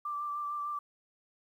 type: tone with vibrato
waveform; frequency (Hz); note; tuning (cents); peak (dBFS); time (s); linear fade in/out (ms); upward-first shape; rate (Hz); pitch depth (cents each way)
sine; 1174.7; D6; 0; -33; 0.05-0.79; 5; triangle; 6.6; 24
effects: 11-bit